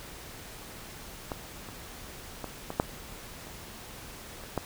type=clicks; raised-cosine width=1 ms; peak=-18 / -30 / -21 / -20 / -9 / -29 / -30 / -14 dBFS; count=8; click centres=1.318 / 1.688 / 2.443 / 2.704 / 2.799 / 3.47 / 4.437 / 4.577 s; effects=pink hiss -45 dBFS RMS until 4.65 s